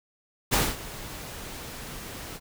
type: noise with ADSR envelope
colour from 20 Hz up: pink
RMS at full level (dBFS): -21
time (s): 0.51-2.4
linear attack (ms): 26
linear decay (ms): 220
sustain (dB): -18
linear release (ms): 44
effects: none